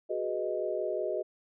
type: chord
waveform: sine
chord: G# minor seventh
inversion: third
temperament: equal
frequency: 370 / 415.3 / 493.9 / 622.3 Hz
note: F#4 / G#4 / B4 / D#5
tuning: 0 / 0 / 0 / 0 cents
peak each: -35 / -36 / -37 / -33 dBFS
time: 0.09-1.23 s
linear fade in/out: 20 ms
effects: none